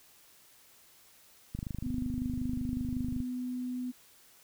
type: click train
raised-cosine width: 5 ms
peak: -24 dBFS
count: 43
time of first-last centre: 1.55-3.204 s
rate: 25.4 Hz
type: tone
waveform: sine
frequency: 250 Hz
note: B3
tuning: 21 cents sharp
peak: -33 dBFS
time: 1.83-3.92 s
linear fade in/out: 20 ms
effects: white hiss -60 dBFS RMS until 4.43 s